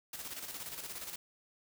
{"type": "noise with tremolo", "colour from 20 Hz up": "white", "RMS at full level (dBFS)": -42, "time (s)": [0.13, 1.16], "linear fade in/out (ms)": 5, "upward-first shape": "square", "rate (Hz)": 17, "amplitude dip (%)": 50, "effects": []}